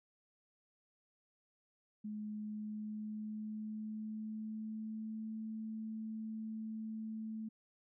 sine tone with pitch glide, 211.8 to 219.6 Hz, G#3 to A3, +34 to -3 cents, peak -40 dBFS, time 2.04-7.49 s, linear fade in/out 10 ms, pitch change +63 cents, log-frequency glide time 2.31-5.35 s, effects none

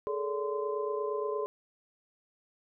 sine tone cluster, 421.8 / 450.4 / 572 / 1032 Hz, G#4 / A4 / D5 / C6, +27 / +40 / -46 / -24 cents, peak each -32 / -39 / -38 / -38 dBFS, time 0.07-1.46 s, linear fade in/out 0 ms, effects none

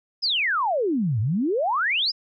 sine exponential two-way sweep, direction down then up, 5300 to 99.9 to 5300 Hz, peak -20 dBFS, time 0.22-2.12 s, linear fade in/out 20 ms, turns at 1.2 s, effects none

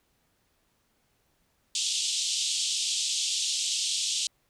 pink band-pass noise, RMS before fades -29 dBFS, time 1.75-4.27 s, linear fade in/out 2 ms, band 3000 to 8500 Hz, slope 48 dB/octave, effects pink hiss -71 dBFS RMS until 4.49 s

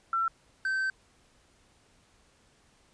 sine / triangle tone pair in turn, 1347 / 1547.1 Hz, E6 / G6, +37 / -23 cents, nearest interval major second, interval 240 cents, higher second, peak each -25 dBFS, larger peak neither, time 0.13-0.28 / 0.65-0.9 s, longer second, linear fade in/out 2 ms, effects pink hiss -64 dBFS RMS until 2.93 s + resampled to 22050 Hz

